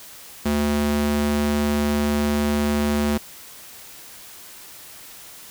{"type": "tone with high-pass filter", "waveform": "square", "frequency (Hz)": 73.42, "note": "D2", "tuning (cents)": 0, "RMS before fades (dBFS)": -21, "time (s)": [0.45, 3.18], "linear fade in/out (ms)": 10, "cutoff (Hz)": 160, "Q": 2.2, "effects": ["white hiss -42 dBFS RMS until 5.5 s"]}